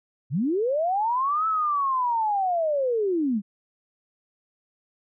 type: linear two-way sweep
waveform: sine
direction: up then down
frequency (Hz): 111.7 to 1318.5 to 188.9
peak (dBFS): -21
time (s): 0.3-3.42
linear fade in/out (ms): 50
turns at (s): 1.47
effects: none